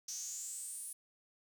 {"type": "tone with high-pass filter sweep", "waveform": "square", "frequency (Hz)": 170.8, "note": "F3", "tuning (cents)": -38, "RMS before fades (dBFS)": -44, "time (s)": [0.08, 0.93], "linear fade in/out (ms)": 5, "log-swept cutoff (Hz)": [5900, 10000], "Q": 7.9, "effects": []}